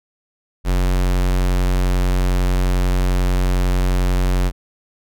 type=tone; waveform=square; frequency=45.6 Hz; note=F#1; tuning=24 cents flat; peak=-15 dBFS; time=0.64-4.52 s; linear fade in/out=50 ms; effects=none